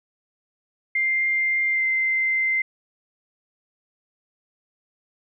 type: tone with pitch glide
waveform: sine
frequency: 2101 to 2079 Hz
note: C7 to C7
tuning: +7 to -12 cents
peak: -19 dBFS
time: 0.95-2.62 s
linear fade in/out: 5 ms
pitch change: -19 cents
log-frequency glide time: 1.7-1.84 s
effects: none

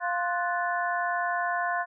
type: harmonic tone with a mistuned harmonic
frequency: 350 Hz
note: F4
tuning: 4 cents sharp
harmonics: 2 / 3 / 4 / 5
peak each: -29 / -31 / -32 / -33 dBFS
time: 0-1.86 s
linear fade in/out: 50 ms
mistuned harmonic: 4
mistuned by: +95 cents
effects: none

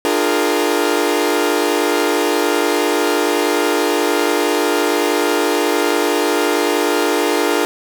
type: chord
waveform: sawtooth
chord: Bb dominant seventh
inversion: first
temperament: equal with one note detuned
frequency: 299.5 / 349.2 / 415.3 / 466.2 Hz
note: D4 / F4 / Ab4 / Bb4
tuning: +34 / 0 / 0 / 0 cents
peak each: -16 dBFS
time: 0.05-7.65 s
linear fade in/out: 0 ms
effects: none

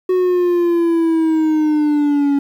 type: exponential sweep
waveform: triangle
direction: down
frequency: 370 to 280 Hz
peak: -10 dBFS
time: 0.09-2.39 s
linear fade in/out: 5 ms
effects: 8-bit

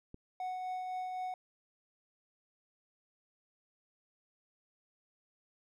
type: click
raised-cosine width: 3 ms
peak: -34 dBFS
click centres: 0.144 s
type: tone with tremolo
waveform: triangle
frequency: 739 Hz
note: F#5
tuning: 2 cents flat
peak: -33 dBFS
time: 0.4-1.34 s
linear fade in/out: 2 ms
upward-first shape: triangle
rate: 3.9 Hz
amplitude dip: 30%
effects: none

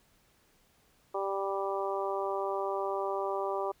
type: harmonic tone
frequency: 196 Hz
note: G3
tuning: in tune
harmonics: 2 / 3 / 4 / 5 / 6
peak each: -34 / -36 / -37 / -38 / -39 dBFS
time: 1.14-3.72 s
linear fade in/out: 10 ms
effects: pink hiss -67 dBFS RMS until 3.8 s

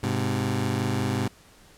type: tone pair together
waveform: 20% pulse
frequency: 102.8 / 128.11 Hz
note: G#2 / C3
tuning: -17 / -36 cents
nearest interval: major third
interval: 381 cents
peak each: -22 dBFS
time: 0.03-1.28 s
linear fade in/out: 5 ms
effects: pink hiss -54 dBFS RMS until 1.77 s + low-pass 12000 Hz 12 dB/octave

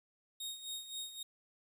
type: tone with tremolo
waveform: sawtooth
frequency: 3729 Hz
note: A#7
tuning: in tune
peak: -36 dBFS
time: 0.4-1.23 s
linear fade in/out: 5 ms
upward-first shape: sine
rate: 3.8 Hz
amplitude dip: 70%
effects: 11-bit

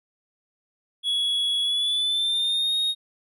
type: tone with pitch glide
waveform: triangle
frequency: 3363 to 3731 Hz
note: G#7 to A#7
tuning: +21 to +1 cents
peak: -20 dBFS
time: 1.03-2.95 s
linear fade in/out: 50 ms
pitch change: +180 cents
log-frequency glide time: 1.62-2.76 s
effects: none

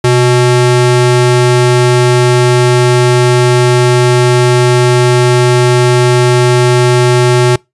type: ring-modulated tone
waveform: square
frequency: 246.9 Hz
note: B3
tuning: in tune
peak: -3 dBFS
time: 0.04-7.56 s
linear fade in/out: 5 ms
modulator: 120 Hz
effects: noise-tail reverb RT60 0.2 s tail -25 dB re dry + resampled to 24000 Hz

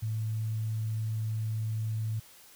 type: tone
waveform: sine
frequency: 110 Hz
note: A2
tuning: in tune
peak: -29 dBFS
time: 0.02-2.2 s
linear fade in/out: 10 ms
effects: white hiss -55 dBFS RMS until 2.55 s

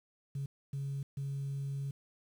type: tone bursts at uneven times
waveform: sine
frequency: 138.59 Hz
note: C#3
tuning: in tune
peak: -33 dBFS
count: 3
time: 0.35-0.46 / 0.73-1.03 / 1.17-1.91 s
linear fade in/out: 5 ms
effects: tanh soft clip ceiling -32 dBFS + 10-bit

